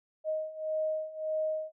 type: beating tone pair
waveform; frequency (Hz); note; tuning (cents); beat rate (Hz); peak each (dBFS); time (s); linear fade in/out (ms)
sine; 624 / 625.7; D#5 / D#5; +5 / +10; 1.7; -35 / -32; 0.24-1.72; 50
effects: none